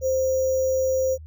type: tone with sample-and-hold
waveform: sine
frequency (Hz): 523.3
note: C5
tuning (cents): 0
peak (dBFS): -19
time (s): 0.01-1.18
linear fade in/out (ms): 50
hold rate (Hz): 6300
effects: added 78 Hz sine -38 dBFS peak until 1.26 s